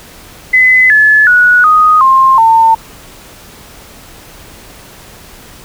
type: tone with pitch steps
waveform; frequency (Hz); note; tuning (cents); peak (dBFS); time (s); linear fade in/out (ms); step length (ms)
sine; 2023 / 1720.9 / 1463.9 / 1245.3 / 1059.3 / 901.1; B6 / A6 / F#6 / D#6 / C6 / A5; +41 / -39 / -19 / +1 / +21 / +41; -3; 0.53-2.75; 10; 370
effects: pink hiss -35 dBFS RMS until 5.64 s